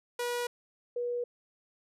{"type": "tone pair in turn", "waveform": ["sawtooth", "sine"], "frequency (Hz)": [483.9, 483.9], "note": ["B4", "B4"], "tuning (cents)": [-35, -35], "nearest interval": "unison", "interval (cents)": 0, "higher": "neither", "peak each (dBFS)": [-27, -30], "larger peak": "first", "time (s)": [[0.19, 0.47], [0.96, 1.24]], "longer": "neither", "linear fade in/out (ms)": 5, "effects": ["resampled to 32000 Hz"]}